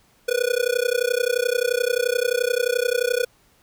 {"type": "tone with amplitude modulation", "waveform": "square", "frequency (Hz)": 489.5, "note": "B4", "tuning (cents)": -15, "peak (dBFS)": -16, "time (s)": [0.28, 3.25], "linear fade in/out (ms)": 10, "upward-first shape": "sine", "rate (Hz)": 31.5, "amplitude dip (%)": 100, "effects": ["pink hiss -59 dBFS RMS until 3.62 s"]}